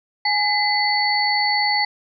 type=tone cluster; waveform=sine; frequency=835 / 2026 / 4458 Hz; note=G#5 / B6 / C#8; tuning=+9 / +44 / +9 cents; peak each=-21 dBFS; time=0.25-1.85 s; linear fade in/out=5 ms; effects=none